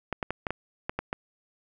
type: clicks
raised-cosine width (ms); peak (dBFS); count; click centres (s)
0.5; -14; 8; 0.127 / 0.228 / 0.306 / 0.468 / 0.506 / 0.895 / 0.99 / 1.129
effects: none